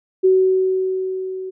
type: tone with level ramp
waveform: sine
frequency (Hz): 375.8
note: F#4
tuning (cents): +27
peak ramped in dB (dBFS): -9 to -26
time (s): 0.23-1.51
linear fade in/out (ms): 20
effects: none